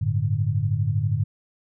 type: chord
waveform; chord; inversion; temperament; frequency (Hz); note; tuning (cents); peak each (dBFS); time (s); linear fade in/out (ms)
sine; G suspended second; none; equal with one note detuned; 97.55 / 110 / 146.83; G2 / A2 / D3; -8 / 0 / 0; -25 / -23 / -26; 0.01-1.24; 10
effects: none